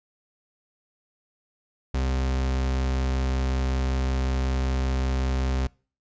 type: tone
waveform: 40% pulse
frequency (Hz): 65.3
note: C2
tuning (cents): -3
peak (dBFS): -22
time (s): 1.94-5.67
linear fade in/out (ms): 5
effects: noise-tail reverb RT60 0.4 s tail -25 dB re dry + resampled to 16000 Hz